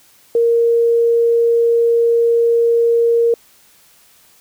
sine tone, 466.2 Hz, A#4, in tune, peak -10 dBFS, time 0.35-3.34 s, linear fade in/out 2 ms, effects white hiss -50 dBFS RMS until 4.4 s

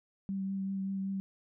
sine tone with vibrato, 193.8 Hz, G3, 20 cents flat, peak -32 dBFS, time 0.29-1.2 s, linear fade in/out 0 ms, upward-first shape triangle, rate 5.2 Hz, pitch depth 17 cents each way, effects none

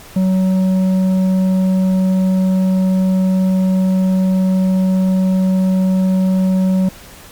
sine tone with tanh clipping, 187.4 Hz, F#3, 22 cents sharp, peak -12 dBFS, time 0.16-6.89 s, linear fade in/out 5 ms, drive 7 dB, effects pink hiss -38 dBFS RMS until 7.31 s + MP3 96 kbps

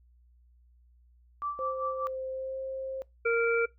sine tone with tremolo, 1165 Hz, D6, 14 cents flat, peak -29 dBFS, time 1.42-2.07 s, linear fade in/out 0 ms, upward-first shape sine, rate 5.1 Hz, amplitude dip 75%
sine tone with pitch glide, 523.3 to 530.3 Hz, C5 to C5, 0 to +23 cents, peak -33 dBFS, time 1.59-3.02 s, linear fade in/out 0 ms, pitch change +23 cents, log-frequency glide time 2.31-2.58 s
harmonic tone, 464.4 Hz, A#4, 7 cents flat, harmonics 1 / 3 / 5, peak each -25 / -30 / -32 dBFS, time 3.25-3.66 s, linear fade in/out 10 ms
effects noise-tail reverb RT60 0.2 s tail -23 dB re dry + added 60 Hz sine -58 dBFS peak until 3.78 s

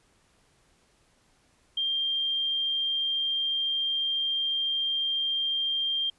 sine tone, 3187 Hz, G7, 28 cents sharp, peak -25 dBFS, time 1.77-6.1 s, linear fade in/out 5 ms, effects pink hiss -65 dBFS RMS until 6.18 s + resampled to 24000 Hz

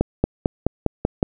accelerating click train, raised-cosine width 2 ms, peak -3 dBFS, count 7, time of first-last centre 0.01-1.229 s, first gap 230 ms, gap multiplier 0.95, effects none

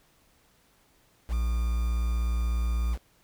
triangle tone with quantisation, 58.27 Hz, A#1, in tune, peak -22 dBFS, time 1.28-2.98 s, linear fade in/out 50 ms, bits 7, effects pink hiss -64 dBFS RMS until 3.23 s

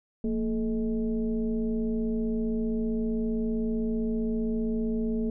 sine tone with frequency modulation, 228.7 Hz, A#3, 33 cents flat, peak -25 dBFS, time 0.24-5.3 s, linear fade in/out 2 ms, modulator 201 Hz, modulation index 0.86, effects none

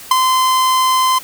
45% pulse tone with ADSR envelope, 1033 Hz, C6, 22 cents flat, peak -5 dBFS, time 0.11-1.19 s, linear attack 4 ms, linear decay 15 ms, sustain -6 dB, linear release 11 ms, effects white hiss -35 dBFS RMS until 1.23 s

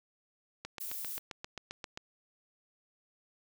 click train, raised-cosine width 0.2 ms, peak -23 dBFS, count 11, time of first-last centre 0.65-1.975 s, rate 7.55 Hz
violet noise, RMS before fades -40 dBFS, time 0.8-1.19 s, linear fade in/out 10 ms
effects none

